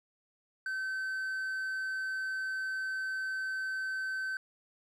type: tone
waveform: triangle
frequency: 1537 Hz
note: G6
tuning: 35 cents flat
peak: -31 dBFS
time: 0.66-4.37 s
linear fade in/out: 2 ms
effects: resampled to 32000 Hz + 12-bit